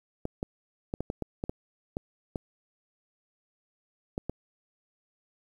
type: clicks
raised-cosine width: 2 ms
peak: -18 dBFS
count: 12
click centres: 0.254 / 0.429 / 0.939 / 1.006 / 1.101 / 1.223 / 1.439 / 1.495 / 1.969 / 2.358 / 4.179 / 4.296 s
effects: 9-bit